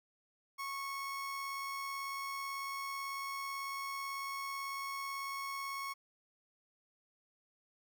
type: tone with amplitude modulation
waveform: 30% pulse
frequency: 1100 Hz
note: C#6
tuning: 14 cents flat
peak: -35 dBFS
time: 0.58-5.94 s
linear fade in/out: 20 ms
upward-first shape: sine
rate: 78.1 Hz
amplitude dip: 25%
effects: none